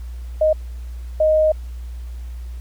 sine tone bursts at uneven times, 622 Hz, D#5, 1 cent flat, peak -12 dBFS, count 2, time 0.41-0.53 / 1.2-1.52 s, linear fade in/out 5 ms, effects added 60 Hz sine -28 dBFS peak until 2.6 s + pink hiss -52 dBFS RMS until 2.6 s

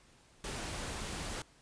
pink noise, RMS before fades -40 dBFS, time 0.44-1.42 s, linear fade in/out 2 ms, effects pink hiss -63 dBFS RMS until 1.61 s + resampled to 22050 Hz

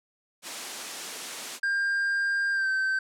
white high-pass noise, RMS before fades -35 dBFS, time 0.42-1.6 s, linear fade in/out 50 ms, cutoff 200 Hz, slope 24 dB/octave
triangle tone with pitch glide, 1600 to 1548.2 Hz, G6 to G6, +35 to -22 cents, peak -22 dBFS, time 1.63-2.99 s, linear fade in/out 5 ms, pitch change -57 cents, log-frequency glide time 2.52-2.69 s
effects low-pass 9000 Hz 12 dB/octave

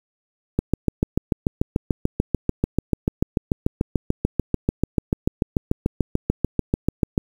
click train, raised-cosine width 3 ms, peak -5 dBFS, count 46, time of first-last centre 0.59-7.179 s, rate 6.83 Hz, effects 7-bit

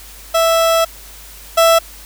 30% pulse tone pair in turn, 659.3 / 661.8 Hz, E5 / E5, 0 / +7 cents, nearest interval unison, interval 7 cents, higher second, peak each -8 / -5 dBFS, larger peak second, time 0.34-0.85 / 1.57-1.79 s, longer first, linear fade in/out 10 ms, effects added 50 Hz sine -39 dBFS peak until 2.05 s + white hiss -38 dBFS RMS until 2.05 s

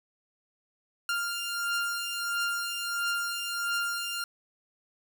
sawtooth beating tone pair, 1396.9 / 1398.4 Hz, F6 / F6, 0 / +2 cents, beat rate 1.5 Hz, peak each -27 / -31 dBFS, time 1.09-4.24 s, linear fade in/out 2 ms, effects none

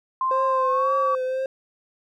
sine tone with pitch glide, 1046 to 1140.7 Hz, C6 to C#6, -1 to +49 cents, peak -20 dBFS, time 0.21-1.15 s, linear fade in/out 2 ms, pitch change +150 cents, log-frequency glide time 0.61-0.92 s
triangle tone with vibrato, 523.3 Hz, C5, in tune, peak -21 dBFS, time 0.31-1.46 s, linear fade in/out 2 ms, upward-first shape triangle, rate 1.9 Hz, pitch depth 42 cents each way
effects none

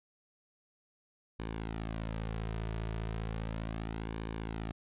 sawtooth tone with flanger, 55 Hz, A1, in tune, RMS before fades -38 dBFS, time 1.39-4.72 s, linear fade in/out 10 ms, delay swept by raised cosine 1.5 to 3.8 ms, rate 0.35 Hz, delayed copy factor -0.55, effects resampled to 8000 Hz

